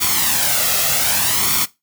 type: noise with flanger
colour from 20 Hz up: white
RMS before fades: -17 dBFS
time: 0-1.66 s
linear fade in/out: 20 ms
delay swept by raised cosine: 0.89 to 1.54 ms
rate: 0.65 Hz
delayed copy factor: +0.6
effects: noise-tail reverb RT60 0.2 s tail -18 dB re dry + high-pass 80 Hz 12 dB/octave